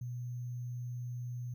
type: tone with sample-and-hold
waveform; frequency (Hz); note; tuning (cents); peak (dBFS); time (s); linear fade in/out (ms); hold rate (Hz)
sine; 122; B2; -21; -37; 0.01-1.54; 5; 6300
effects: none